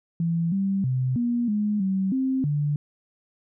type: tone with pitch steps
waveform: sine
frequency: 167.4 / 195 / 128.7 / 239 / 209.1 / 191.4 / 263.2 / 146.7 Hz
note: E3 / G3 / C3 / A#3 / G#3 / G3 / C4 / D3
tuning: +27 / -9 / -28 / +43 / +12 / -41 / +10 / -2 cents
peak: -21 dBFS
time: 0.2-2.76 s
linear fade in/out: 2 ms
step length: 320 ms
effects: none